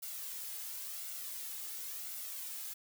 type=noise with flanger; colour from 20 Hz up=blue; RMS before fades=-43 dBFS; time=0.02-2.74 s; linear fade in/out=10 ms; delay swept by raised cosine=1.4 to 2.4 ms; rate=0.95 Hz; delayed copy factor=+0.5; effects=none